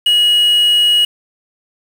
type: tone with quantisation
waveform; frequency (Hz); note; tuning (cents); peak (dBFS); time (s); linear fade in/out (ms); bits
triangle; 2900; F#7; -35; -7; 0.06-1.05; 5; 5
effects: none